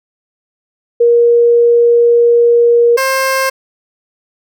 sine / 15% pulse tone pair in turn, 472.8 / 530.7 Hz, A#4 / C5, +24 / +24 cents, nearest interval major second, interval 200 cents, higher second, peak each -5 dBFS, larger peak neither, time 1-2.97 / 2.97-3.5 s, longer first, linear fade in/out 10 ms, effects none

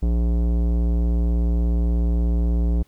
sine tone with tanh clipping, 58.27 Hz, A#1, in tune, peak -19 dBFS, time 0.02-2.83 s, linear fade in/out 10 ms, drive 16 dB, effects pink hiss -61 dBFS RMS until 2.87 s

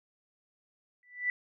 sine tone with exponential growth, 1975.5 Hz, B6, in tune, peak -24 dBFS, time 1.03-1.3 s, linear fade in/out 1 ms, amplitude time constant 57 ms, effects none

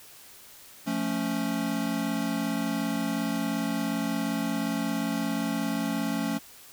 square chord, F augmented, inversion none, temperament equal, 174.61 / 220 / 277.2 Hz, F3 / A3 / C#4, 0 / 0 / 0 cents, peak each -35 / -31 / -31 dBFS, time 0.86-6.39 s, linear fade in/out 20 ms, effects white hiss -50 dBFS RMS until 6.72 s

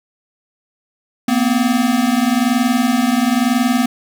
square tone pair together, 233.2 / 254.2 Hz, A#3 / C4, +1 / -50 cents, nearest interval minor second, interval 149 cents, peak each -17 / -16 dBFS, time 1.28-3.86 s, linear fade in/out 5 ms, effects none

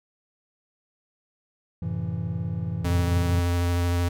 triangle chord, F# half-diminished seventh, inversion none, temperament just, 92.5 / 111 / 133.2 / 166.5 Hz, F#2 / A2 / C3 / E3, 0 / +16 / +31 / +18 cents, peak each -30 / -30 / -34 / -28 dBFS, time 1.82-3.4 s, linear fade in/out 5 ms
square tone with vibrato, 87.31 Hz, F2, in tune, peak -22 dBFS, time 2.84-4.09 s, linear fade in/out 10 ms, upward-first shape sine, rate 13 Hz, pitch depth 14 cents each way
effects none

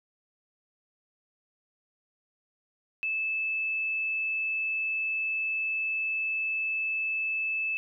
sine tone, 2620 Hz, E7, 11 cents flat, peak -27 dBFS, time 3.03-7.77 s, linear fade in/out 0 ms, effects none

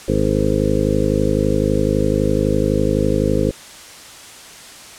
harmonic tone, 51.91 Hz, G#1, in tune, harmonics 1 / 2 / 3 / 4 / 5 / 6 / 8 / 9 / 10, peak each -23 / -23 / -23 / -23 / -23 / -23 / -23 / -23 / -23 dBFS, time 0.08-3.51 s, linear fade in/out 5 ms, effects white hiss -38 dBFS RMS until 4.98 s + low-pass 9000 Hz 12 dB/octave

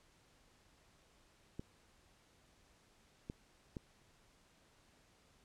clicks, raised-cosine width 3 ms, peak -30 dBFS, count 3, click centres 1.595 / 3.299 / 3.768 s, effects pink hiss -69 dBFS RMS until 5.44 s + low-pass 9000 Hz 12 dB/octave

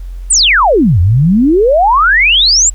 sine exponential two-way sweep, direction down then up, 9397 to 81.8 to 7800 Hz, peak -5 dBFS, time 0.3-2.7 s, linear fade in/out 10 ms, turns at 1 s, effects added 44 Hz sine -21 dBFS peak until 2.74 s + pink hiss -49 dBFS RMS until 2.74 s

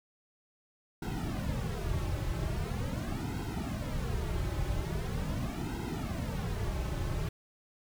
brown noise with flanger, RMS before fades -34 dBFS, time 1.02-7.29 s, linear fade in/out 5 ms, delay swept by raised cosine 1.7 to 4.3 ms, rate 0.42 Hz, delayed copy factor -1, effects none

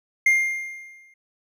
triangle tone with exponential decay, 2113 Hz, C7, 16 cents sharp, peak -11 dBFS, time 0.26-1.14 s, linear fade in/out 5 ms, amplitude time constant 190 ms, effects none

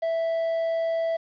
triangle tone, 659 Hz, E5, 1 cent flat, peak -21 dBFS, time 0.02-1.17 s, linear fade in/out 10 ms, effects resampled to 11025 Hz + 9-bit

